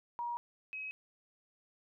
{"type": "tone pair in turn", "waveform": "sine", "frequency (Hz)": [952, 2548], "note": ["A#5", "D#7"], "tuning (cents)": [36, 41], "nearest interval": "octave + perfect fourth", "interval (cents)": 1705, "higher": "second", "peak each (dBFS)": [-35, -39], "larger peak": "first", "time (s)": [[0.19, 0.37], [0.73, 0.91]], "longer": "neither", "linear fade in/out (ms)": 0, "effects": []}